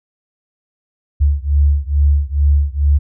sine beating tone pair, 71 / 73.3 Hz, C#2 / D2, +42 / -3 cents, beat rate 2.3 Hz, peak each -13 / -14 dBFS, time 1.2-2.99 s, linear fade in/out 20 ms, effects none

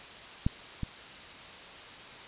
clicks, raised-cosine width 5 ms, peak -13 / -20 dBFS, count 2, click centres 0.465 / 0.833 s, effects white hiss -46 dBFS RMS until 2.27 s + resampled to 8000 Hz

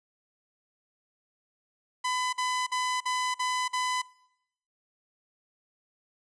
sawtooth tone bursts, 1005 Hz, B5, 30 cents sharp, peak -23 dBFS, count 6, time 2.04-4.02 s, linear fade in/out 10 ms, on 290 ms, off 48 ms, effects noise-tail reverb RT60 0.8 s tail -23 dB re dry + resampled to 22050 Hz

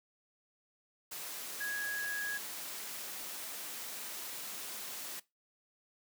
sine tone in noise, 1660 Hz, G#6, 1 cent flat, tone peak -35 dBFS, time 1.6-2.38 s, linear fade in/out 10 ms, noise white, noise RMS -43 dBFS, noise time 1.11-5.2 s, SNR +5 dB, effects noise-tail reverb RT60 0.2 s tail -19 dB re dry + high-pass 200 Hz 12 dB/octave

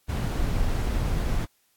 brown noise, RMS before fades -25 dBFS, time 0.08-1.46 s, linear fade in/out 20 ms, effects white hiss -67 dBFS RMS until 1.76 s + AAC 64 kbps

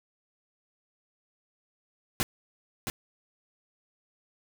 pink noise with echo, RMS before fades -27 dBFS, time 2.2-2.23 s, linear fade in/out 0 ms, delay 670 ms, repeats 1, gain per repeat -6 dB, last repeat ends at 2.9 s, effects none

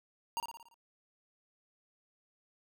square tone with echo, 932.3 Hz, A#5, in tune, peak -33 dBFS, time 0.37-0.4 s, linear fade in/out 0 ms, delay 57 ms, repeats 6, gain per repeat -5 dB, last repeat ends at 0.742 s, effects none

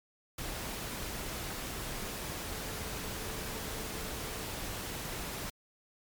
sine tone in noise, 440 Hz, A4, in tune, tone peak -49 dBFS, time 2.52-4.48 s, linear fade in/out 5 ms, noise pink, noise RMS -39 dBFS, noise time 0.38-5.5 s, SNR -13 dB, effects MP3 96 kbps

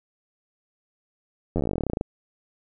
slowing click train, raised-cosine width 2 ms, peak -12 dBFS, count 21, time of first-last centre 1.56-2.011 s, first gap 11 ms, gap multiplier 1.07, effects none

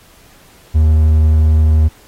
triangle tone, 77.9 Hz, D#2, 3 cents sharp, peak -5 dBFS, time 0.74-1.89 s, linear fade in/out 20 ms, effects pink hiss -46 dBFS RMS until 2.07 s + AAC 48 kbps

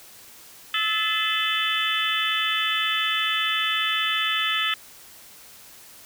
harmonic tone with a mistuned harmonic, 434.8 Hz, A4, 21 cents flat, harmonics 3 / 4 / 5 / 6 / 7 / 8, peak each -28 / -29 / -31 / -29 / -27 / -28 dBFS, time 0.74-4.74 s, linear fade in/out 2 ms, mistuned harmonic 5, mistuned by -110 cents, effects white hiss -47 dBFS RMS until 6.05 s

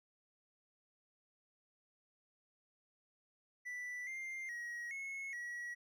triangle tone with pitch steps, 1974 / 2102 / 1900 / 2183 / 1921 Hz, B6 / C7 / A#6 / C#7 / B6, -1 / +7 / +33 / -27 / -48 cents, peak -40 dBFS, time 3.65-5.75 s, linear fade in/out 20 ms, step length 420 ms, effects none

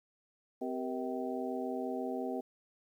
harmonic tone with a mistuned harmonic, 128.5 Hz, C3, 31 cents flat, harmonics 2 / 3 / 4 / 5 / 6, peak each -38 / -40 / -41 / -42 / -43 dBFS, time 0.61-2.41 s, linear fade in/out 10 ms, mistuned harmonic 4, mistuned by -150 cents, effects 11-bit

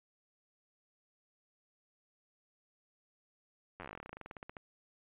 slowing click train, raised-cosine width 0.5 ms, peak -30 dBFS, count 25, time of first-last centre 3.8-4.568 s, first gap 10 ms, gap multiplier 1.09, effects resampled to 8000 Hz

